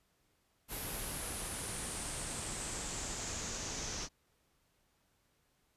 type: noise with low-pass filter sweep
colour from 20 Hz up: pink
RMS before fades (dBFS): -41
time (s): 0.68-4.09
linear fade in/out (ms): 50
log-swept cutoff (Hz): 12000 to 6000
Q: 4.7
effects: pink hiss -75 dBFS RMS until 5.76 s + resampled to 32000 Hz